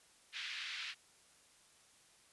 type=band-pass noise; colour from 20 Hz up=white; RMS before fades=-44 dBFS; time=0.32-0.95 s; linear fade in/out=50 ms; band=1600 to 3900 Hz; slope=24 dB/octave; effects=white hiss -66 dBFS RMS until 2.32 s + resampled to 24000 Hz